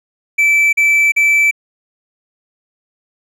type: tone bursts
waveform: triangle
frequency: 2320 Hz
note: D7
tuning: 22 cents flat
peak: -7 dBFS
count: 3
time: 0.38-1.512 s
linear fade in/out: 10 ms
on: 350 ms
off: 41 ms
effects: none